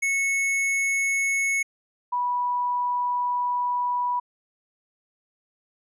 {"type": "tone pair in turn", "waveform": ["square", "sine"], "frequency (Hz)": [2200, 980], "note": ["C#7", "B5"], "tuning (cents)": [-14, -14], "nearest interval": "octave + major second", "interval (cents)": 1400, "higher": "first", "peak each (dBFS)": -22, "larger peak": "neither", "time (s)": [[0.02, 1.63], [2.12, 4.2]], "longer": "second", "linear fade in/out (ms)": 10, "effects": ["low-pass 11000 Hz 12 dB/octave"]}